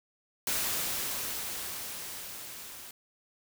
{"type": "noise with level ramp", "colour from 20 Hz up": "white", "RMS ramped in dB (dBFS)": [-30, -46], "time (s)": [0.47, 2.91], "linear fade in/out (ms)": 2, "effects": []}